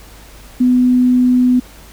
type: tone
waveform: sine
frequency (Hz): 250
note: B3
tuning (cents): +21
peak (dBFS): -8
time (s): 0.6-1.6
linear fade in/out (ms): 10
effects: added 50 Hz sine -39 dBFS peak until 1.92 s + pink hiss -41 dBFS RMS until 1.92 s